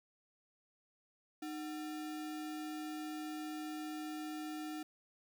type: tone with sample-and-hold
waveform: sine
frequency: 307.5 Hz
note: D#4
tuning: 20 cents flat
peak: -40 dBFS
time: 1.42-4.83 s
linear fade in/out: 5 ms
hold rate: 1050 Hz
effects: none